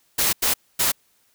white noise bursts at uneven times, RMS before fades -20 dBFS, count 3, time 0.18-0.33 / 0.42-0.54 / 0.79-0.92 s, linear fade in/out 10 ms, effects white hiss -63 dBFS RMS until 1.34 s

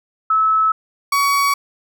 sine / 35% pulse tone pair in turn, 1300 / 1126.8 Hz, E6 / C#6, -24 / +28 cents, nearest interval major second, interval 248 cents, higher first, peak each -12 dBFS, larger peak neither, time 0.3-0.72 / 1.12-1.54 s, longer neither, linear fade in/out 5 ms, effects none

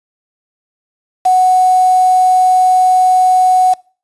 sine tone with quantisation, 740 Hz, F#5, in tune, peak -6 dBFS, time 1.25-3.74 s, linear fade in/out 10 ms, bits 4, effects noise-tail reverb RT60 0.4 s tail -24 dB re dry + resampled to 24000 Hz

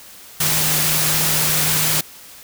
sine tone in noise, 155.1 Hz, D#3, 5 cents flat, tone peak -26 dBFS, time 0.4-2.01 s, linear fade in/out 5 ms, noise white, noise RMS -18 dBFS, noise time 0.4-2.01 s, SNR -11 dB, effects white hiss -41 dBFS RMS until 2.43 s

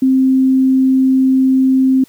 sine tone, 262.7 Hz, C4, 7 cents sharp, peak -8 dBFS, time 0.02-2.04 s, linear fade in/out 5 ms, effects white hiss -49 dBFS RMS until 2.08 s

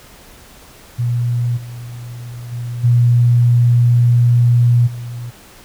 sine tone with level steps, 120.3 Hz, B2, 45 cents flat, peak -14 / -27 / -21 / -8 / -24 dBFS, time 0.98-5.31 s, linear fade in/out 20 ms, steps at 1.56 / 2.51 / 2.83 / 4.86 s, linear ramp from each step 20 ms, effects pink hiss -42 dBFS RMS until 5.64 s

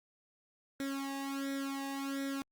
sawtooth tone with flanger, 274.5 Hz, C#4, 17 cents flat, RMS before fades -38 dBFS, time 0.8-2.42 s, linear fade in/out 0 ms, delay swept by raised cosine 0.53 to 1.11 ms, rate 1.4 Hz, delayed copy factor +0.9, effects Opus 48 kbps

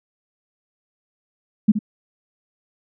sine tone with echo, 211.4 Hz, G#3, 31 cents sharp, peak -8 dBFS, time 1.68-1.72 s, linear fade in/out 10 ms, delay 71 ms, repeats 1, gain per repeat -10 dB, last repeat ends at 1.791 s, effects none

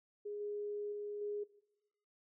sine tone with level steps, 413.7 Hz, G#4, 7 cents flat, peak -40 / -38 / -40 / -37 dBFS, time 0.25-1.44 s, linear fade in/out 10 ms, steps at 0.4 / 0.92 / 1.21 s, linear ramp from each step 5 ms, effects noise-tail reverb RT60 0.9 s tail -18 dB re dry

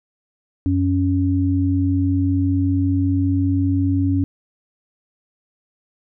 sine tone pair together, 92.5 / 277.6 Hz, F#2 / C#4, 0 / +3 cents, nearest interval octave + perfect fifth, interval 1903 cents, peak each -18 dBFS, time 0.66-4.24 s, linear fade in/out 0 ms, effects none

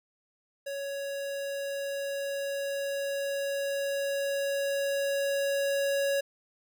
square tone with level ramp, 557 Hz, C#5, 8 cents sharp, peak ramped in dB -34 to -26 dBFS, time 0.66-6.21 s, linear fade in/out 10 ms, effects none

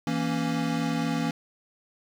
square chord, A# diminished, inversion second, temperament equal, 164.81 / 233.1 / 277.2 Hz, E3 / A#3 / C#4, 0 / 0 / 0 cents, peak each -30 dBFS, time 0.07-1.31 s, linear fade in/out 2 ms, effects low-pass 7000 Hz 12 dB/octave + 8-bit

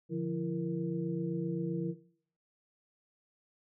sine tone cluster, 145.5 / 173.2 / 334 / 467.5 Hz, D3 / F3 / E4 / A#4, -16 / -14 / +23 / +5 cents, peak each -39 / -35 / -36 / -40 dBFS, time 0.09-1.95 s, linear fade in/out 50 ms, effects noise-tail reverb RT60 0.6 s tail -19 dB re dry

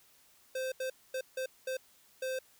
square tone bursts at uneven times, 520 Hz, C5, 11 cents flat, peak -34 dBFS, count 6, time 0.55-0.72 / 0.8-0.9 / 1.14-1.21 / 1.37-1.46 / 1.67-1.77 / 2.22-2.39 s, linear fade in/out 5 ms, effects white hiss -64 dBFS RMS until 2.59 s

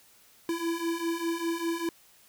square beating tone pair, 331.3 / 336.3 Hz, E4 / E4, +9 / +35 cents, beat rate 5 Hz, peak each -34 / -31 dBFS, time 0.49-1.89 s, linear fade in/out 2 ms, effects white hiss -59 dBFS RMS until 2.28 s

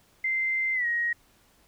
sine tone with pitch glide, 2081 to 1886.4 Hz, C7 to A#6, -10 to +20 cents, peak -24 dBFS, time 0.24-1.13 s, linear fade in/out 5 ms, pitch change -170 cents, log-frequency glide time 0.74-0.86 s, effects pink hiss -62 dBFS RMS until 1.67 s

